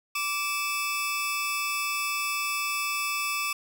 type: tone pair together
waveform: sawtooth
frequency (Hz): 1164 / 2620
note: D6 / E7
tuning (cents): -16 / -11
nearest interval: octave + major second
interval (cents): 1405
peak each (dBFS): -27 / -26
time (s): 0.15-3.53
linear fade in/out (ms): 5
effects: none